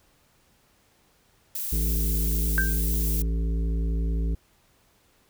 violet noise, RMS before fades -31 dBFS, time 1.55-3.22 s, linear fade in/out 2 ms
harmonic tone, 55.5 Hz, A1, 16 cents sharp, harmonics 1 / 3 / 5 / 7 / 8, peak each -23 / -33 / -39 / -44 / -45 dBFS, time 1.72-4.35 s, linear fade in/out 5 ms
sine tone with exponential decay, 1568 Hz, G6, in tune, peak -18 dBFS, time 2.58-2.81 s, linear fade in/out 0 ms, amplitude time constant 49 ms
effects pink hiss -63 dBFS RMS until 5.29 s

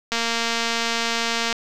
click train, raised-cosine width 0.2 ms, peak -6 dBFS, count 326, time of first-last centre 0.12-1.527 s, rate 231 Hz, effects none

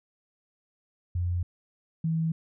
sine tone pair in turn, 88.2 / 162.23 Hz, F2 / E3, +18 / -27 cents, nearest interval major seventh, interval 1055 cents, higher second, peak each -25 / -24 dBFS, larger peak second, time 1.15-1.43 / 2.04-2.32 s, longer neither, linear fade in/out 5 ms, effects none

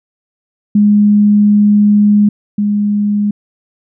sine tone pair in turn, 207.2 / 206.4 Hz, G#3 / G#3, -4 / -10 cents, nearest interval unison, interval 6 cents, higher first, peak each -5 / -10 dBFS, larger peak first, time 0.75-2.29 / 2.58-3.31 s, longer first, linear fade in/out 5 ms, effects none

